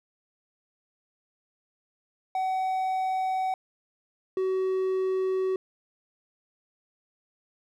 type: tone pair in turn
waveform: triangle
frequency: 754 / 377 Hz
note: F#5 / F#4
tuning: +32 / +32 cents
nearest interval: octave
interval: 1200 cents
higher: first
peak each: -23 / -22 dBFS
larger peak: second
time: 2.35-3.54 / 4.37-5.56 s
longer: neither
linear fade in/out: 2 ms
effects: none